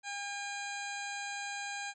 harmonic tone, 807 Hz, G#5, 50 cents flat, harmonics 1 / 2 / 3 / 4 / 5 / 6 / 8 / 9 / 10, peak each -42 / -42 / -44 / -52 / -48 / -54 / -50 / -49 / -55 dBFS, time 0.03-1.94 s, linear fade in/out 50 ms, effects none

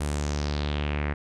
sawtooth tone with low-pass filter sweep, 73.42 Hz, D2, in tune, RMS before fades -28 dBFS, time 0-1.14 s, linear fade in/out 10 ms, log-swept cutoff 10000 to 1900 Hz, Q 3, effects none

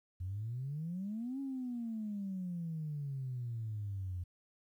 sine exponential two-way sweep, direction up then down, 87.31 to 277.2 to 87.31 Hz, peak -36 dBFS, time 0.2-4.24 s, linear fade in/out 10 ms, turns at 1.4 s, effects tanh soft clip ceiling -32 dBFS + 12-bit

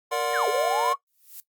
square chord, Bb augmented, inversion none, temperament just, 466.2 / 582.7 / 728.4 Hz, Bb4 / D5 / F#5, 0 / -14 / -27 cents, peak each -30 dBFS, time 0.11-0.94 s, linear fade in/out 20 ms
triangle tone, 1046.5 Hz, C6, in tune, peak -29 dBFS, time 0.11-0.94 s, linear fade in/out 10 ms
sine linear two-way sweep, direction down then up, 1913 to 399.1 to 1136 Hz, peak -24 dBFS, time 0.33-0.96 s, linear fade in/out 20 ms, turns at 0.48 s
violet noise with exponential growth, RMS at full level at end -37 dBFS, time 1.07-1.4 s, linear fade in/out 1 ms, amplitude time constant 71 ms
effects noise-tail reverb RT60 0.1 s tail -17 dB re dry + Opus 48 kbps

